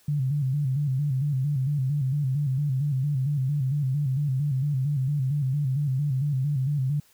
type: tone with vibrato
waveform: sine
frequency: 138.59 Hz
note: C#3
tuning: in tune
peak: -22 dBFS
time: 0.08-7 s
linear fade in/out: 5 ms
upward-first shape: square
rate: 4.4 Hz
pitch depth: 100 cents each way
effects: white hiss -60 dBFS RMS until 7.13 s